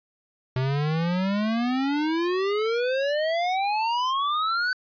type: exponential sweep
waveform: square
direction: up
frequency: 126.9 to 1524 Hz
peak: -23 dBFS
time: 0.56-4.73 s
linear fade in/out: 2 ms
effects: resampled to 11025 Hz